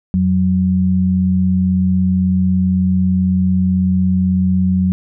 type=tone pair together; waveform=sine; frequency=87.3 / 185.38 Hz; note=F2 / F#3; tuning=0 / +4 cents; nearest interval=octave + minor second; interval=1304 cents; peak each=-18 / -12 dBFS; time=0.14-4.92 s; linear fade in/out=0 ms; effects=none